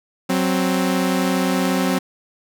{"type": "tone pair together", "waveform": "sawtooth", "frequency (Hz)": [185.9, 262.9], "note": ["F#3", "C4"], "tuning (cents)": [8, 8], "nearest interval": "tritone", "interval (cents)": 600, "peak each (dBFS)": -16, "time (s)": [0.29, 1.99], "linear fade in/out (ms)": 10, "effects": []}